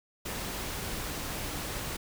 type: noise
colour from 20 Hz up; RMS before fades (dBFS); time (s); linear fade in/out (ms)
pink; -36; 0.25-1.97; 10
effects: none